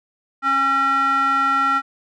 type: tone with band-pass filter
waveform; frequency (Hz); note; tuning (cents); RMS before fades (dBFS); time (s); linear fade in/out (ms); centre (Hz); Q
square; 272.3; C#4; -31; -18; 0.42-1.82; 50; 1400; 5
effects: none